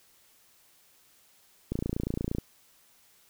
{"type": "click train", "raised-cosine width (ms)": 3, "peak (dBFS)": -17, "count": 20, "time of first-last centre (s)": [1.72, 2.384], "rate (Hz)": 28.6, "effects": ["white hiss -62 dBFS RMS until 3.29 s"]}